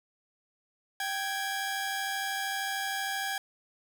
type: tone pair together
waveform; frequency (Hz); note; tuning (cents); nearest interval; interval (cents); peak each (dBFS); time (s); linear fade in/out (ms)
sawtooth; 782 / 1657; G5 / G#6; -4 / -4; octave + minor second; 1300; -30 / -30; 1-3.38; 2
effects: none